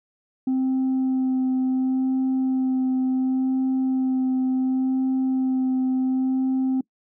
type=tone with vibrato; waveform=sine; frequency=260.3 Hz; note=C4; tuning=9 cents flat; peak=-17 dBFS; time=0.47-6.81 s; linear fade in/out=5 ms; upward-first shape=sine; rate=0.7 Hz; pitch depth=11 cents each way; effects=noise-tail reverb RT60 0.1 s tail -24 dB re dry + tanh soft clip ceiling -18 dBFS